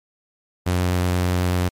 sawtooth tone with vibrato, 90 Hz, F#2, 47 cents flat, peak -14 dBFS, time 0.66-1.69 s, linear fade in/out 10 ms, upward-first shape triangle, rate 8.2 Hz, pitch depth 10 cents each way, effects MP3 64 kbps

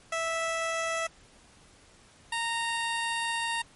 15% pulse tone pair in turn, 657 / 925.4 Hz, E5 / A#5, -6 / -13 cents, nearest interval tritone, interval 593 cents, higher second, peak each -22 dBFS, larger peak neither, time 0.12-1.07 / 2.32-3.62 s, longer second, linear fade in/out 5 ms, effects pink hiss -57 dBFS RMS until 3.75 s + MP3 48 kbps

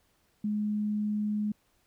sine tone, 210 Hz, G#3, 19 cents sharp, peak -27 dBFS, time 0.44-1.52 s, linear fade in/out 5 ms, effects pink hiss -70 dBFS RMS until 1.86 s

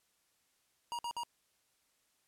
square tone bursts, 949 Hz, A#5, 31 cents sharp, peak -37 dBFS, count 3, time 0.92-1.234 s, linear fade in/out 0 ms, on 68 ms, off 55 ms, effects white hiss -75 dBFS RMS until 2.27 s + low-pass 12000 Hz 12 dB/octave

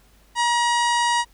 harmonic tone with a mistuned harmonic, 951 Hz, A#5, 34 cents sharp, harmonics 1 / 2 / 3 / 4 / 5 / 6 / 7 / 8 / 9 / 10, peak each -19 / -25 / -29 / -31 / -33 / -35 / -36 / -37 / -38 / -39 dBFS, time 0.35-1.25 s, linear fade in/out 50 ms, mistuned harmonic 3, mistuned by +27 cents, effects added 50 Hz sine -54 dBFS peak until 1.33 s + pink hiss -58 dBFS RMS until 1.33 s

